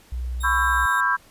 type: tone with vibrato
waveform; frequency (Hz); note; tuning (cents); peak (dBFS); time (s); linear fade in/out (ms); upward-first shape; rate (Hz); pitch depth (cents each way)
sine; 61.74; B1; 0; -25; 0.12-0.86; 5; sine; 2.3; 9
type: tone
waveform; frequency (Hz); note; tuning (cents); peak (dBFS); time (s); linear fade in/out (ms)
10% pulse; 3714; A#7; -7; -27; 0.4-1.01; 10
type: chord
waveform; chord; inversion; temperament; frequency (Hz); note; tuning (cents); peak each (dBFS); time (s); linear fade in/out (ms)
sine; C# half-diminished seventh; third; just; 997.9 / 1108.7 / 1330.5 / 1596.6; B5 / C#6 / E6 / G6; +18 / 0 / +16 / +31; -24 / -25 / -26 / -21; 0.43-1.17; 20
effects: pink hiss -53 dBFS RMS until 1.3 s + resampled to 32000 Hz